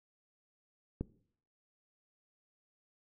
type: click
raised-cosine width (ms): 3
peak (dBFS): -22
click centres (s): 1.01
effects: noise-tail reverb RT60 0.6 s tail -19 dB re dry